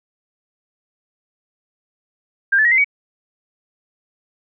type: tone with pitch steps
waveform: sine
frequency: 1595 / 1739.4 / 1896.8 / 2068 / 2256 Hz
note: G6 / A6 / A#6 / C7 / C#7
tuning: +30 / -20 / +30 / -21 / +30 cents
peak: -11 dBFS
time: 2.52-2.845 s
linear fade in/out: 10 ms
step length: 65 ms
effects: none